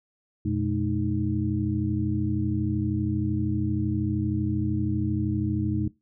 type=tone cluster; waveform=sine; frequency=89.2 / 122 / 212.7 / 311.9 Hz; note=F2 / B2 / G#3 / D#4; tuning=+37 / -21 / +42 / +4 cents; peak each=-29 dBFS; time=0.45-5.88 s; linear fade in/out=5 ms; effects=noise-tail reverb RT60 0.2 s tail -19 dB re dry